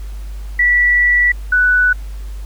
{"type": "tone pair in turn", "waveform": "sine", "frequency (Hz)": [1954, 1485.6], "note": ["B6", "F#6"], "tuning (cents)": [-19, 7], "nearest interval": "perfect fourth", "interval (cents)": 474, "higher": "first", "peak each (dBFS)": -9, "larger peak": "neither", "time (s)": [[0.59, 1.32], [1.52, 1.93]], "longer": "first", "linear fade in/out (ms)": 5, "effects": ["added 50 Hz sine -24 dBFS peak until 2.45 s", "pink hiss -45 dBFS RMS until 2.45 s"]}